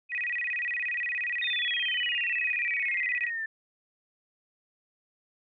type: tone with vibrato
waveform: sine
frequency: 2200 Hz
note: C#7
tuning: 14 cents flat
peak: -28 dBFS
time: 0.09-3.31 s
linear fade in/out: 50 ms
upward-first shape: square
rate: 17 Hz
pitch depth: 230 cents each way
type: exponential sweep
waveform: sine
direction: down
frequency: 3691 to 1760 Hz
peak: -30 dBFS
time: 1.42-3.46 s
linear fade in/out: 5 ms
effects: none